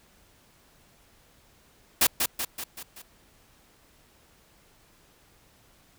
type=noise with echo; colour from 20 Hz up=white; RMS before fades=-20 dBFS; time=2.01-2.07 s; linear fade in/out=5 ms; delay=190 ms; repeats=5; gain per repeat=-5 dB; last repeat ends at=3.02 s; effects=pink hiss -60 dBFS RMS until 5.98 s